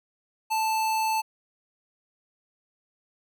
square tone, 880 Hz, A5, in tune, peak -24 dBFS, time 0.5-1.22 s, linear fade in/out 20 ms, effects none

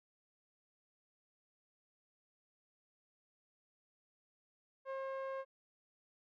sawtooth tone with low-pass filter, 536 Hz, C5, 42 cents sharp, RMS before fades -42 dBFS, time 4.85-5.45 s, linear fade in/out 50 ms, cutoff 1300 Hz, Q 0.94, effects none

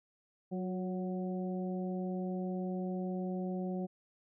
harmonic tone with a mistuned harmonic, 185 Hz, F#3, in tune, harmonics 1 / 2 / 3 / 4, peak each -35 / -41 / -45 / -47 dBFS, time 0.51-3.87 s, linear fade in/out 20 ms, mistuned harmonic 2, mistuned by -32 cents, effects none

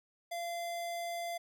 square tone, 687 Hz, F5, 29 cents flat, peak -37 dBFS, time 0.31-1.38 s, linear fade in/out 10 ms, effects none

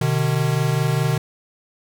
square tone pair together, 127 / 151.82 Hz, B2 / D#3, +49 / -42 cents, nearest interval minor third, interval 309 cents, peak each -21 dBFS, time 0.01-1.18 s, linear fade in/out 5 ms, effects none

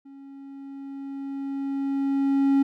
triangle tone with level ramp, 275.1 Hz, C#4, 13 cents flat, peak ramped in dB -41 to -14 dBFS, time 0.05-2.63 s, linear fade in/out 10 ms, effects none

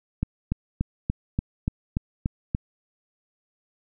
click train, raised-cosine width 5 ms, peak -11 dBFS, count 9, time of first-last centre 0.23-2.549 s, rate 3.45 Hz, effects none

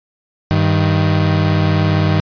35% pulse tone pair together, 98 / 155.56 Hz, G2 / D#3, 0 / 0 cents, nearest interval minor sixth, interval 800 cents, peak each -13 dBFS, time 0.51-2.2 s, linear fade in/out 0 ms, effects resampled to 11025 Hz

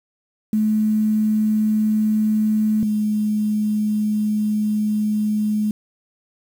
sine tone pair in turn, 215.1 / 212 Hz, A3 / G#3, -39 / +36 cents, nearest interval unison, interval 25 cents, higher first, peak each -15 / -17 dBFS, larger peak first, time 0.53-2.83 / 2.83-5.71 s, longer second, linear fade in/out 2 ms, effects 7-bit

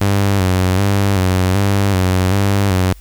sawtooth tone with vibrato, 96 Hz, G2, 36 cents flat, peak -8 dBFS, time 0.01-2.93 s, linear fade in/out 5 ms, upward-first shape square, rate 1.3 Hz, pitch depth 65 cents each way, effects added 50 Hz sine -36 dBFS peak until 3 s + white hiss -49 dBFS RMS until 3 s

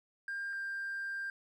triangle tone pair in turn, 1600 / 1589.9 Hz, G6 / G6, +35 / +24 cents, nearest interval unison, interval 11 cents, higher first, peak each -33 / -33 dBFS, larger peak neither, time 0.28-0.53 / 0.53-1.3 s, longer second, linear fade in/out 2 ms, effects tanh soft clip ceiling -32 dBFS

